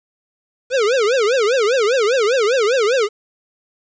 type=tone with vibrato; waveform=square; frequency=470.1 Hz; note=A#4; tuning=15 cents sharp; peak=-14 dBFS; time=0.7-3.09 s; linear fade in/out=50 ms; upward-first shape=triangle; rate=5 Hz; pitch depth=300 cents each way; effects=resampled to 16000 Hz + 8-bit